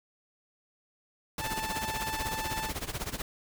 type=noise with tremolo; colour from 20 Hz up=pink; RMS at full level=-33 dBFS; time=1.38-3.22 s; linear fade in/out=2 ms; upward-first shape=sine; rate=16 Hz; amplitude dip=85%
type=tone; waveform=sawtooth; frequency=880 Hz; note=A5; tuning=in tune; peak=-30 dBFS; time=1.38-2.72 s; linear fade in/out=50 ms
effects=none